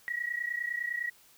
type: tone pair together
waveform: sine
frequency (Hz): 1900 / 1929.9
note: A#6 / B6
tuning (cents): +33 / -40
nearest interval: unison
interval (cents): 27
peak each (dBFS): -34 / -34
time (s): 0.08-1.1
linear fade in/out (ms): 0
effects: white hiss -60 dBFS RMS until 1.37 s